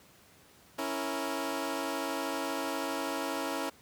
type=chord; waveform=15% pulse; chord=A# diminished; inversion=first; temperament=equal; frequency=277.2 / 329.6 / 466.2 Hz; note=C#4 / E4 / A#4; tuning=0 / 0 / 0 cents; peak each=-29 / -30 / -33 dBFS; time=0.78-3.7 s; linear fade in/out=10 ms; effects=pink hiss -59 dBFS RMS until 3.81 s + high-pass 80 Hz 12 dB/octave